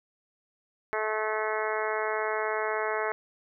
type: harmonic tone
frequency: 216.3 Hz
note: A3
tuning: 29 cents flat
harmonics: 2 / 3 / 4 / 5 / 6 / 7 / 8 / 9 / 10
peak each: -32 / -34 / -35 / -36 / -37 / -37 / -38 / -39 / -39 dBFS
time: 0.93-3.12 s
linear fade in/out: 0 ms
effects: none